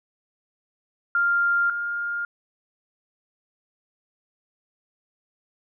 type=tone pair in turn; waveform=sine; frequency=1396.9 / 1409.1 Hz; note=F6 / F6; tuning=0 / +15 cents; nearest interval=unison; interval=15 cents; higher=second; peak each=-18 / -25 dBFS; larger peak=first; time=1.15-1.7 / 1.7-2.25 s; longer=neither; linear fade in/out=2 ms; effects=none